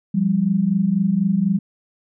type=tone pair together; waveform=sine; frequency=174.61 / 198.66 Hz; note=F3 / G3; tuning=0 / +23 cents; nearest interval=major second; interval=223 cents; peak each=-20 / -17 dBFS; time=0.14-1.59 s; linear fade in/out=10 ms; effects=none